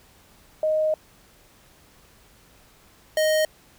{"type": "tone pair in turn", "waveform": ["sine", "square"], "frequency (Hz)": [622.3, 622.3], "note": ["D#5", "D#5"], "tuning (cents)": [0, 0], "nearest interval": "unison", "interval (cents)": 0, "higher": "neither", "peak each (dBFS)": -19, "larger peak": "neither", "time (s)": [[0.63, 0.94], [3.17, 3.45]], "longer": "first", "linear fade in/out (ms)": 2, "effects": ["pink hiss -55 dBFS RMS until 3.78 s"]}